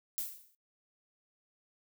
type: noise with exponential decay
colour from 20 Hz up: violet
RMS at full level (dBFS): -33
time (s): 0.18-0.55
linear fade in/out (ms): 0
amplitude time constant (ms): 80
effects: noise-tail reverb RT60 0.1 s tail -19 dB re dry